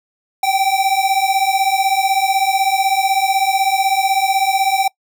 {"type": "beating tone pair", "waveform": "square", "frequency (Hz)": [768, 784], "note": ["G5", "G5"], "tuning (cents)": [-36, 0], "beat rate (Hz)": 16, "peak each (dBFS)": -17, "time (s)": [0.43, 4.88], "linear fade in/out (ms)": 5, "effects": ["noise-tail reverb RT60 0.1 s tail -24 dB re dry"]}